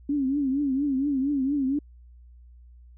sine tone with vibrato, 276.1 Hz, C#4, 7 cents flat, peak -22 dBFS, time 0.09-1.79 s, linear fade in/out 5 ms, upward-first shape triangle, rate 4.3 Hz, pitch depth 130 cents each way, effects added 60 Hz sine -47 dBFS peak until 2.97 s

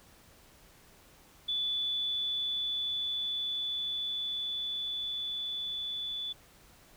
sine tone with level ramp, 3467 Hz, A7, 26 cents flat, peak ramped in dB -29 to -34 dBFS, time 1.48-6.33 s, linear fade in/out 10 ms, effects pink hiss -59 dBFS RMS until 6.96 s

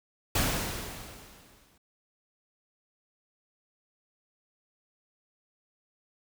pink noise with exponential decay, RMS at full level -25 dBFS, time 0.35-1.78 s, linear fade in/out 5 ms, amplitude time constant 310 ms, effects none

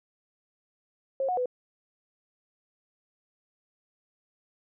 sine tone with pitch steps, 537 / 730 / 499.4 Hz, C5 / F#5 / B4, +45 / -24 / +19 cents, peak -25 dBFS, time 1.2-1.458 s, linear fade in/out 2 ms, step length 86 ms, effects none

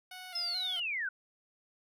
10% pulse tone with vibrato, 717 Hz, F5, 45 cents sharp, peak -36 dBFS, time 0.11-0.8 s, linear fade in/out 5 ms, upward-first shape square, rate 2.3 Hz, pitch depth 49 cents each way
sine linear sweep, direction down, 5274 to 1445 Hz, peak -32 dBFS, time 0.35-1.09 s, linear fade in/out 5 ms
effects none

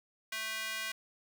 square tone with high-pass filter, 220 Hz, A3, in tune, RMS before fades -38 dBFS, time 0.32-0.92 s, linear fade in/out 5 ms, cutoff 1900 Hz, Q 1.5, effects none

